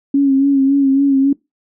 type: tone with vibrato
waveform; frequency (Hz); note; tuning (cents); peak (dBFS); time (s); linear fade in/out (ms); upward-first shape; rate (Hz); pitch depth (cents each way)
sine; 274.6; C#4; -16; -9; 0.14-1.33; 5; sine; 3.6; 40
effects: noise-tail reverb RT60 0.2 s tail -22 dB re dry